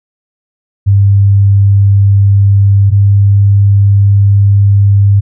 sine tone pair in turn, 99.6 / 100.23 Hz, G2 / G2, +28 / +39 cents, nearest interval unison, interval 11 cents, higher second, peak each -3 dBFS, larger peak neither, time 0.86-2.91 / 2.91-5.21 s, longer second, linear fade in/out 20 ms, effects none

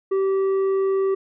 sine tone with tanh clipping, 386.9 Hz, G4, 23 cents flat, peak -19 dBFS, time 0.11-1.15 s, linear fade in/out 10 ms, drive 6 dB, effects none

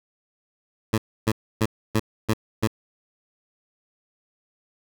15% pulse tone bursts, 110 Hz, A2, in tune, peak -12 dBFS, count 6, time 0.93-2.674 s, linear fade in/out 5 ms, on 49 ms, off 290 ms, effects none

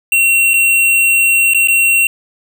square tone with dropouts, 2732 Hz, F7, 39 cents flat, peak -9 dBFS, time 0.12-2.07 s, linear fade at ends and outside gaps 2 ms, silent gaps 0.535-0.539 / 1.536-1.546 / 1.674-1.683 s, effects none

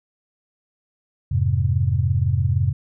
sine chord, F minor, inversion none, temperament just, 87.31 / 104.77 / 130.96 Hz, F2 / Ab2 / C3, 0 / +16 / +2 cents, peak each -21 dBFS, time 1.31-2.73 s, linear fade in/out 10 ms, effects none

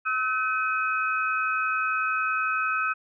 sine tone cluster, 1288 / 1519 / 2526 Hz, E6 / F#6 / D#7, -41 / +45 / +26 cents, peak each -26 / -28 / -30 dBFS, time 0.05-2.94 s, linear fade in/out 20 ms, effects none

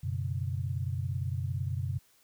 sine chord, F# suspended fourth, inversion none, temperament equal with one note detuned, 92.5 / 123.47 / 141.1 Hz, F#2 / B2 / C#3, 0 / 0 / +31 cents, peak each -33 / -34 / -37 dBFS, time 0.03-1.99 s, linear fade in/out 10 ms, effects white hiss -65 dBFS RMS until 2.23 s

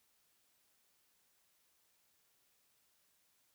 silence, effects white hiss -75 dBFS RMS until 3.54 s

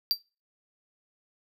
square tone with exponential decay, 4699 Hz, D8, in tune, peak -18 dBFS, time 0.11-0.19 s, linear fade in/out 0 ms, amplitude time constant 17 ms, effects noise-tail reverb RT60 0.3 s tail -24 dB re dry

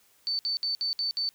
sine tone bursts, 4532 Hz, C#8, 37 cents sharp, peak -26 dBFS, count 6, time 0.27-1.29 s, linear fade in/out 0 ms, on 120 ms, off 60 ms, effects white hiss -63 dBFS RMS until 1.34 s

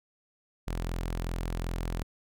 sawtooth tone, 42.63 Hz, F1, 41 cents flat, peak -27 dBFS, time 0.67-2.03 s, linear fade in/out 10 ms, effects none

